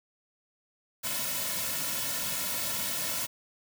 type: noise with comb filter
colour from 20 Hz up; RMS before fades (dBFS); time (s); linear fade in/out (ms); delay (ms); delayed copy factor
white; -32; 1.03-3.27; 20; 2.5; -0.9
effects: none

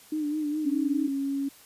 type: tone with vibrato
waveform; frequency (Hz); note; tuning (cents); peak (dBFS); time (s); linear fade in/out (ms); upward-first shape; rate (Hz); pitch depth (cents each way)
sine; 301.4; D4; +45; -26; 0.12-1.08; 5; sine; 4.8; 53
type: tone with pitch glide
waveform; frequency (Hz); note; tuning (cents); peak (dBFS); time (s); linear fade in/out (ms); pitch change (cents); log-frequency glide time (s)
sine; 275.1 to 277; C#4 to C#4; -13 to -1; -26; 0.65-1.49; 10; +12; 1.16-1.33
effects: white hiss -53 dBFS RMS until 1.65 s + resampled to 32000 Hz

